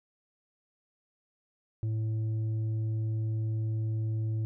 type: tone with tanh clipping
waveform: sine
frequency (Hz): 110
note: A2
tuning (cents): 0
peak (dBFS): -29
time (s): 1.83-4.45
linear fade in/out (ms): 0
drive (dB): 5
effects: none